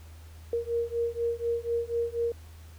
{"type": "beating tone pair", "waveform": "sine", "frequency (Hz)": [466.2, 470.3], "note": ["A#4", "A#4"], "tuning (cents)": [0, 15], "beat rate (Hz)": 4.1, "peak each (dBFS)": -30, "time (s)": [0.53, 2.32], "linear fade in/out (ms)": 2, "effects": ["added 80 Hz sine -45 dBFS peak until 2.78 s", "pink hiss -57 dBFS RMS until 2.78 s"]}